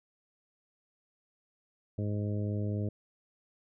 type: harmonic tone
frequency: 103.83 Hz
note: G#2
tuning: in tune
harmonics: 1 / 2 / 3 / 4 / 5 / 6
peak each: -31 / -37 / -41 / -43 / -45 / -47 dBFS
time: 1.98-2.89 s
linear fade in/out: 5 ms
effects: none